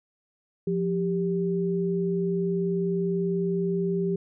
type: tone pair together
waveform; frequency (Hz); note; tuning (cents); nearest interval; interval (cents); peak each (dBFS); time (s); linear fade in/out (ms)
sine; 175.51 / 394; F3 / G4; +9 / +9; octave + major second; 1400; -26; 0.67-4.16; 5
effects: none